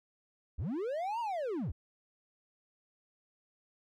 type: linear two-way sweep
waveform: triangle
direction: up then down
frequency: 49 to 966 to 49 Hz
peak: -31 dBFS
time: 0.58-1.72 s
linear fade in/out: 10 ms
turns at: 1.2 s
effects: none